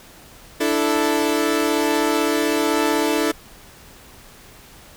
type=chord; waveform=sawtooth; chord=D suspended second; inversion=none; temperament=equal; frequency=293.7 / 329.6 / 440 Hz; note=D4 / E4 / A4; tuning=0 / 0 / 0 cents; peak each=-18 dBFS; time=0.6-3.32 s; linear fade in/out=10 ms; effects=pink hiss -45 dBFS RMS until 4.96 s